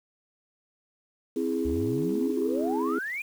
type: chord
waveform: sine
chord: C augmented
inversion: none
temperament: equal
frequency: 261.6 / 329.6 / 415.3 Hz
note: C4 / E4 / G#4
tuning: 0 / 0 / 0 cents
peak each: -29 dBFS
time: 1.36-2.99 s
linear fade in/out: 5 ms
type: exponential sweep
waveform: sine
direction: up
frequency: 67 to 2489 Hz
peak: -30 dBFS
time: 1.65-3.22 s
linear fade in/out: 5 ms
effects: tanh soft clip ceiling -16 dBFS + 8-bit